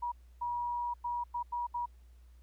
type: tone bursts at uneven times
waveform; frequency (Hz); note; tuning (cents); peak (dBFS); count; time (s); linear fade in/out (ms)
sine; 961; B5; -48; -32; 6; 0.02-0.12 / 0.41-0.94 / 1.04-1.24 / 1.34-1.43 / 1.52-1.67 / 1.74-1.86; 10
effects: added 60 Hz sine -54 dBFS peak until 2.42 s + pink hiss -73 dBFS RMS until 2.42 s